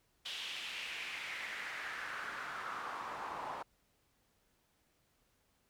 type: noise with band-pass filter sweep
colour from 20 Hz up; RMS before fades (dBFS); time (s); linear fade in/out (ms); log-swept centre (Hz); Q
pink; -43; 0.25-3.63; 10; 3300 to 880; 2.9
effects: pink hiss -75 dBFS RMS until 5.69 s